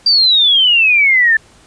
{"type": "exponential sweep", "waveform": "sine", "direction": "down", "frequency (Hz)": [4740, 1746], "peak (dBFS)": -7, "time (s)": [0.06, 1.37], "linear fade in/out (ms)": 5, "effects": ["pink hiss -46 dBFS RMS until 1.66 s", "resampled to 22050 Hz"]}